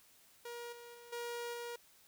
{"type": "tone with level steps", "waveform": "sawtooth", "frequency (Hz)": 475.4, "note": "A#4", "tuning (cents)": 34, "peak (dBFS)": [-40, -47, -50, -36, -38], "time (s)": [0.45, 1.76], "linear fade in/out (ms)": 5, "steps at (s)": [0.72, 0.94, 1.12, 1.53], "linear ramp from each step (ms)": 10, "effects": ["white hiss -65 dBFS RMS until 2.07 s"]}